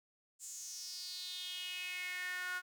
sawtooth tone with high-pass filter sweep, 363.1 Hz, F#4, 33 cents flat, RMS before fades -43 dBFS, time 0.39-2.62 s, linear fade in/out 50 ms, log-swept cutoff 7600 to 1400 Hz, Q 5.3, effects none

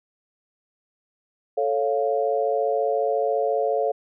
sine chord, A augmented, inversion none, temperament equal, 440 / 554.4 / 698.5 Hz, A4 / C#5 / E#5, 0 / 0 / 0 cents, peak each -24 / -24 / -25 dBFS, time 1.57-3.92 s, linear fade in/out 10 ms, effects none

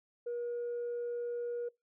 sine tone, 478.5 Hz, A#4, 45 cents sharp, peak -33 dBFS, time 0.26-1.69 s, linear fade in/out 10 ms, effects noise-tail reverb RT60 0.2 s tail -23 dB re dry + tanh soft clip ceiling -32 dBFS

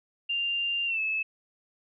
sine tone with pitch glide, 2791 to 2604 Hz, F7 to E7, -2 to -22 cents, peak -26 dBFS, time 0.29-1.23 s, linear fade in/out 10 ms, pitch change -120 cents, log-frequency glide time 0.86-1 s, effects none

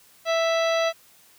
harmonic tone with a mistuned harmonic, 659.3 Hz, E5, in tune, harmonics 1 / 2 / 3 / 4 / 5 / 6 / 7 / 9, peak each -21 / -29 / -31 / -33 / -35 / -35 / -40 / -40 dBFS, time 0.25-0.93 s, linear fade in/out 50 ms, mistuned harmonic 7, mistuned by +42 cents, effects white hiss -55 dBFS RMS until 1.38 s + high-pass 60 Hz 12 dB/octave

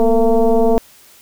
sine tone with frequency modulation, 220 Hz, A3, in tune, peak -9 dBFS, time 0-0.78 s, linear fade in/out 0 ms, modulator 230 Hz, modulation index 2.1, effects white hiss -46 dBFS RMS until 1.21 s

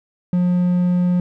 triangle tone, 178.4 Hz, F3, 37 cents sharp, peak -12 dBFS, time 0.33-1.2 s, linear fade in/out 2 ms, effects none

